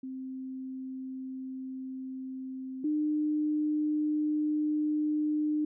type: tone pair in turn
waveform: sine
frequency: 261.6 / 302.4 Hz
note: C4 / D#4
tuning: 0 / -49 cents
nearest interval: minor third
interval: 251 cents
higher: second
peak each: -36 / -26 dBFS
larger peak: second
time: 0.03-2.84 / 2.84-5.65 s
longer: neither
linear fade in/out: 5 ms
effects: none